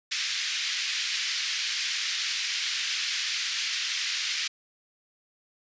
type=band-pass noise; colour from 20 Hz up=white; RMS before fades=-30 dBFS; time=0.11-4.48 s; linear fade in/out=10 ms; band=1800 to 5500 Hz; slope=24 dB/octave; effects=resampled to 16000 Hz